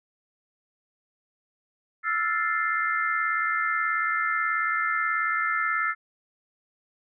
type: chord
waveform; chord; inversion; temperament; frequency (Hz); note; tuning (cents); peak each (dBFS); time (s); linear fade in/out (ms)
sine; F major seventh; third; equal; 1318.5 / 1396.9 / 1760 / 2093; E6 / F6 / A6 / C7; 0 / 0 / 0 / 0; -27 / -31 / -28 / -30; 2.03-5.95; 50
effects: none